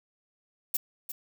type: noise with echo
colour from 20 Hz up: violet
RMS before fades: -27 dBFS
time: 0.74-0.77 s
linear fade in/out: 5 ms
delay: 350 ms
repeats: 1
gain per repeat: -10 dB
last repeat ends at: 1.12 s
effects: none